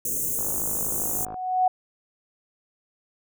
white band-stop noise, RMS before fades -27 dBFS, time 0.05-1.25 s, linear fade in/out 2 ms, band 550 to 6200 Hz, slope 96 dB/octave
click train, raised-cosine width 1 ms, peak -23 dBFS, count 51, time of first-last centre 0.39-1.342 s, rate 52.5 Hz
sine tone with exponential growth, 740 Hz, F#5, in tune, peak -15 dBFS, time 0.89-1.68 s, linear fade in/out 5 ms, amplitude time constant 170 ms
effects none

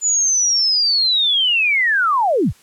sine linear sweep, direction down, 7040 to 35.01 Hz, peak -13 dBFS, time 0.01-2.53 s, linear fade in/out 50 ms, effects white hiss -51 dBFS RMS until 2.62 s + low-pass 11000 Hz 12 dB/octave

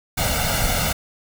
pink noise with comb filter, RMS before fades -21 dBFS, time 0.17-0.93 s, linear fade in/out 10 ms, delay 1.4 ms, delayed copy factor +0.8, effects none

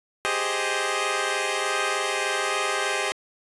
10% pulse chord, Ab major seventh, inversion third, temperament equal, 392 / 415.3 / 523.3 / 622.3 Hz, G4 / Ab4 / C5 / Eb5, 0 / 0 / 0 / 0 cents, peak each -21 dBFS, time 0.25-3.12 s, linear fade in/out 0 ms, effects resampled to 24000 Hz

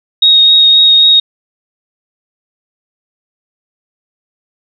sine tone with vibrato, 3747 Hz, A#7, 8 cents sharp, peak -3 dBFS, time 0.22-1.2 s, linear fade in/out 5 ms, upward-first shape triangle, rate 3.8 Hz, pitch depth 13 cents each way, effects none

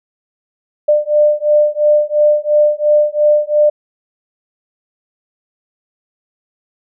sine beating tone pair, 596 / 598.9 Hz, D5 / D5, +25 / +34 cents, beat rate 2.9 Hz, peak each -12 dBFS, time 0.88-3.7 s, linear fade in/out 10 ms, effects none

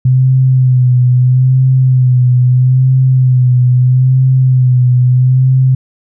sine tone with vibrato, 127.7 Hz, C3, 42 cents flat, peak -5 dBFS, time 0.05-5.75 s, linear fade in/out 5 ms, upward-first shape sine, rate 0.77 Hz, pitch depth 41 cents each way, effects none

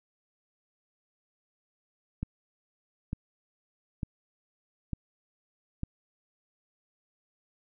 click train, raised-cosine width 5 ms, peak -19 dBFS, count 5, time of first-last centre 2.23-5.834 s, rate 1.11 Hz, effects none

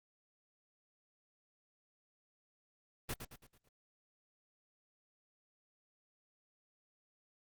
pink noise with echo, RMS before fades -38 dBFS, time 3.09-3.14 s, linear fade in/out 5 ms, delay 110 ms, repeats 5, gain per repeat -7 dB, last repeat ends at 3.69 s, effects Opus 24 kbps

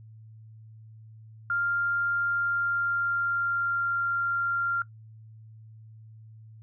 sine tone with pitch glide, 1396.9 to 1387.3 Hz, F6 to F6, 0 to -12 cents, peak -24 dBFS, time 1.5-4.82 s, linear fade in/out 2 ms, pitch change -12 cents, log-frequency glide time 2.25-3.97 s, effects noise-tail reverb RT60 0.1 s tail -19 dB re dry + added 110 Hz sine -46 dBFS peak until 6.62 s

